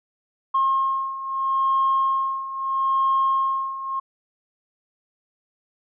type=beating tone pair; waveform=sine; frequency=1073 / 1073.77 Hz; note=C6 / C6; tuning=+43 / +45 cents; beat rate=0.77 Hz; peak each=-24 / -20 dBFS; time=0.54-4 s; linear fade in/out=10 ms; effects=tanh soft clip ceiling -12 dBFS